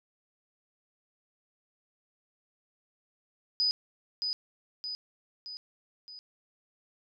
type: tone with echo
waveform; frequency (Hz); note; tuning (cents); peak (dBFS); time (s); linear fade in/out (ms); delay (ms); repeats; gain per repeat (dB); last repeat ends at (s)
sine; 4978; D#8; 0; -24; 3.6-3.71; 0; 620; 4; -5; 6.19
effects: none